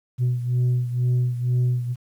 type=beating tone pair; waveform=sine; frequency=123.47 / 125.57 Hz; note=B2 / B2; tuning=0 / +29 cents; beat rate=2.1 Hz; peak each=-18 / -23 dBFS; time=0.18-1.96 s; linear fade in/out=50 ms; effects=tanh soft clip ceiling -16 dBFS + 9-bit